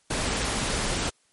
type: noise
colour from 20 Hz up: pink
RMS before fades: -27 dBFS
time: 0.1-1.1 s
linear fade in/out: 10 ms
effects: white hiss -65 dBFS RMS until 1.32 s + MP3 48 kbps